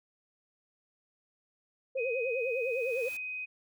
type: tone with vibrato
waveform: sine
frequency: 493.9 Hz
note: B4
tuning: in tune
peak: -30 dBFS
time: 1.95-3.09 s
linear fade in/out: 10 ms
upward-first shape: sine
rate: 9.9 Hz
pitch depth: 150 cents each way
type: tone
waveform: sine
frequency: 2510 Hz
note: D#7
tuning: 15 cents sharp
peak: -35 dBFS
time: 1.97-3.46 s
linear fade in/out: 20 ms
type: noise with exponential growth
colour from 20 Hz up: white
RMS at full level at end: -48 dBFS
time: 2.02-3.17 s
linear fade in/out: 5 ms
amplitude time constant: 250 ms
effects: none